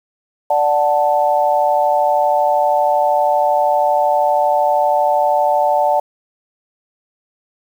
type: chord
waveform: sine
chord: D major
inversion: none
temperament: equal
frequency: 587.3 / 740 / 880 Hz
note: D5 / F#5 / A5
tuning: 0 / 0 / 0 cents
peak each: -16 dBFS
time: 0.5-6 s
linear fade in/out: 5 ms
effects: 7-bit